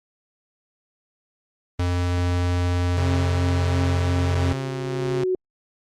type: tone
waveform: square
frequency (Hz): 88.7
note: F2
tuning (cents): +27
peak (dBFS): -20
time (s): 1.79-4.53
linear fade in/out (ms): 5
type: tone with tremolo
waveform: sawtooth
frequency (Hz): 134.5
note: C3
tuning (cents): +48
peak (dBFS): -21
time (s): 2.97-5.24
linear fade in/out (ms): 2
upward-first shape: sine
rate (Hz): 1.5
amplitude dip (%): 25
type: tone with exponential growth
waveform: sine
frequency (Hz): 370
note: F#4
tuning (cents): 0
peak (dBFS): -18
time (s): 3.6-5.35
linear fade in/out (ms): 2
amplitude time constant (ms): 380
effects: low-pass 7000 Hz 12 dB/octave + Opus 32 kbps